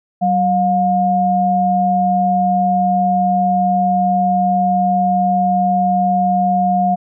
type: tone pair together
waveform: sine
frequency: 189 / 713.6 Hz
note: F#3 / F5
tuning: +37 / +37 cents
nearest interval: octave + major seventh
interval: 2300 cents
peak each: -17 / -13 dBFS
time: 0.21-6.96 s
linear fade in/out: 20 ms
effects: none